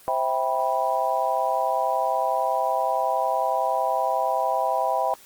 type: chord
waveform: sine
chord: C major seventh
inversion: none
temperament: just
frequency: 523.3 / 654.1 / 784.9 / 981.1 Hz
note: C5 / E5 / G5 / B5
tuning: 0 / -14 / +2 / -12 cents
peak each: -29 / -26 / -25 / -26 dBFS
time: 0.08-5.14 s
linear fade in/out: 0 ms
effects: white hiss -50 dBFS RMS until 5.25 s + Opus 24 kbps